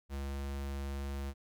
square tone, 69.3 Hz, C#2, in tune, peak -37 dBFS, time 0.09-1.34 s, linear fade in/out 50 ms, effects none

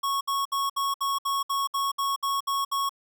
square tone bursts, 1104 Hz, C#6, 7 cents flat, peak -25 dBFS, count 12, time 0.03-2.894 s, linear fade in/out 10 ms, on 180 ms, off 64 ms, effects none

